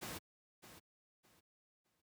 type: noise with echo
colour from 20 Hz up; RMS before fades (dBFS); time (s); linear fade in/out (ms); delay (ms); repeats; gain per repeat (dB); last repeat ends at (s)
pink; -45; 0.01-0.19; 20; 610; 3; -12; 2.02
effects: high-pass 100 Hz 12 dB/octave